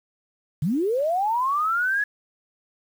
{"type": "linear sweep", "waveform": "sine", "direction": "up", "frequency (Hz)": [131.3, 1700], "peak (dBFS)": -20, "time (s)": [0.62, 2.04], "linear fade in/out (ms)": 5, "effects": ["8-bit"]}